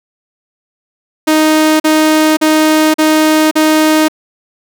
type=tone bursts; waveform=sawtooth; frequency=311.1 Hz; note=D#4; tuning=in tune; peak=-3 dBFS; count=5; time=1.27-4.084 s; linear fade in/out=10 ms; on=530 ms; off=41 ms; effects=none